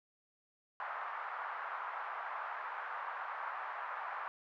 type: band-pass noise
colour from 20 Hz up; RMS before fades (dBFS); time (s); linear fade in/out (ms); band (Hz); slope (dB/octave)
white; -42; 0.8-4.28; 0; 820 to 1400; 24
effects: none